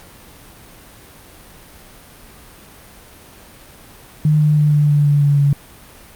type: tone with pitch steps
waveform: sine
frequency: 152.1 / 150.61 / 149.14 / 147.68 / 146.24 / 144.81 / 143.4 / 142 Hz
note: D#3 / D3 / D3 / D3 / D3 / D3 / D3 / C#3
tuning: -39 / +44 / +27 / +10 / -7 / -24 / -41 / +42 cents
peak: -10 dBFS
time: 4.25-5.53 s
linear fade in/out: 2 ms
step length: 160 ms
effects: pink hiss -42 dBFS RMS until 6.15 s + Opus 48 kbps